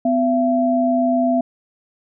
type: tone pair together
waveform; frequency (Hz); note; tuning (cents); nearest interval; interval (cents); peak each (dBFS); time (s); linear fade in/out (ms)
sine; 252.8 / 675; B3 / E5; +41 / +41; octave + perfect fourth; 1700; -17; 0.05-1.41; 5
effects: none